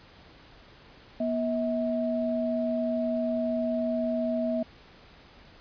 sine tone pair together, 241.2 / 644 Hz, B3 / E5, -41 / -41 cents, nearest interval octave + perfect fourth, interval 1700 cents, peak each -28 dBFS, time 1.2-4.63 s, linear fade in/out 5 ms, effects pink hiss -53 dBFS RMS until 5.6 s + resampled to 11025 Hz

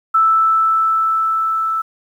sine tone with level ramp, 1318.5 Hz, E6, in tune, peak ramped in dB -9 to -16 dBFS, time 0.14-1.82 s, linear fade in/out 10 ms, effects 8-bit

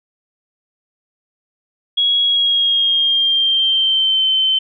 sine tone with pitch glide, 3322 to 3082 Hz, G#7 to G7, 0 to -30 cents, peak -12 dBFS, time 1.97-4.59 s, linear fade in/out 10 ms, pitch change -130 cents, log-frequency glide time 2.23-4.25 s, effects none

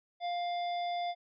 harmonic tone, 700 Hz, F5, 4 cents sharp, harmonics 1 / 3 / 5 / 7, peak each -32 / -46 / -45 / -53 dBFS, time 0.2-1.15 s, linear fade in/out 50 ms, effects none

